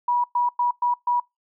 sine tone bursts at uneven times, 970 Hz, B5, 31 cents flat, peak -18 dBFS, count 5, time 0.08-0.24 / 0.35-0.49 / 0.59-0.71 / 0.82-0.94 / 1.07-1.2 s, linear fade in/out 5 ms, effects noise-tail reverb RT60 0.2 s tail -26 dB re dry

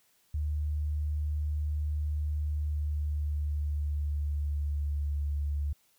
sine tone with pitch glide, 75 to 72.49 Hz, D2 to D2, +37 to -22 cents, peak -28 dBFS, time 0.34-5.73 s, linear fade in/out 5 ms, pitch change -59 cents, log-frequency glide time 2.41-5.14 s, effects white hiss -68 dBFS RMS until 5.98 s

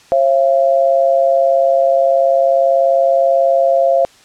sine tone pair together, 540 / 680.4 Hz, C#5 / F5, -45 / -45 cents, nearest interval major third, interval 400 cents, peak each -12 dBFS, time 0.12-4.05 s, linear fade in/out 0 ms, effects white hiss -46 dBFS RMS until 4.24 s + low-pass 7000 Hz 12 dB/octave

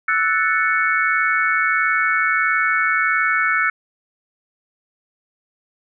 sine chord, F# minor seventh, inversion third, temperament equal, 1318.5 / 1480 / 1760 / 2217 Hz, E6 / F#6 / A6 / C#7, 0 / 0 / 0 / 0 cents, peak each -21 / -20 / -22 / -21 dBFS, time 0.08-3.7 s, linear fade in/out 5 ms, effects none

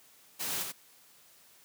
white noise with echo, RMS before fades -35 dBFS, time 0.39-0.64 s, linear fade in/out 20 ms, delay 85 ms, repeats 1, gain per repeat -4 dB, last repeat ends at 0.725 s, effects white hiss -60 dBFS RMS until 1.64 s + high-pass 100 Hz 12 dB/octave

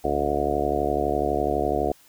harmonic tone with a mistuned harmonic, 72 Hz, D2, 34 cents flat, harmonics 1 / 2 / 3 / 4 / 5 / 6 / 7 / 8 / 9 / 10, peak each -32 / -37 / -36 / -31 / -29 / -28 / -33 / -32 / -29 / -27 dBFS, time 0.04-1.92 s, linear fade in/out 5 ms, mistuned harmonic 1, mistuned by -88 cents, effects white hiss -55 dBFS RMS until 2.08 s

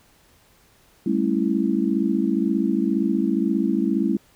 sine chord, A dominant seventh, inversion third, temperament just, 198 / 220 / 275 / 330 Hz, G3 / A3 / C#4 / E4, +18 / 0 / -14 / +2 cents, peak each -24 dBFS, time 1.06-4.17 s, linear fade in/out 5 ms, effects pink hiss -57 dBFS RMS until 4.35 s

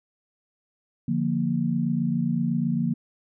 sine chord, Bb major, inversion first, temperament equal, 146.83 / 174.61 / 233.1 Hz, D3 / F3 / Bb3, 0 / 0 / 0 cents, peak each -28 / -26 / -25 dBFS, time 1.08-2.94 s, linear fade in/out 5 ms, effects none

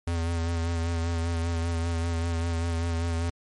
square tone with vibrato, 83.9 Hz, E2, 31 cents sharp, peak -26 dBFS, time 0.07-3.3 s, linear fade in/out 5 ms, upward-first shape sine, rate 5.1 Hz, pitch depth 30 cents each way, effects MP3 48 kbps

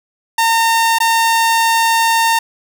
sawtooth tone with dropouts, 912 Hz, A#5, 38 cents flat, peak -7 dBFS, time 0.38-2.39 s, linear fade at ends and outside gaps 5 ms, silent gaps 0.986-1.002 s, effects none

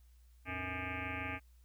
sine tone with frequency modulation, 1209 Hz, D6, 50 cents sharp, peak -37 dBFS, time 0.45-1.4 s, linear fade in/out 50 ms, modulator 188 Hz, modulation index 7.1, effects added 60 Hz sine -59 dBFS peak until 1.64 s + white hiss -75 dBFS RMS until 1.64 s

